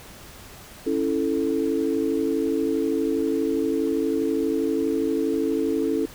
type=chord; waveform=sine; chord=A major; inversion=first; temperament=equal; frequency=277.2 / 329.6 / 440 Hz; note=C#4 / E4 / A4; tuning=0 / 0 / 0 cents; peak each=-25 dBFS; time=0.86-6.06 s; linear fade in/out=10 ms; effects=pink hiss -44 dBFS RMS until 6.14 s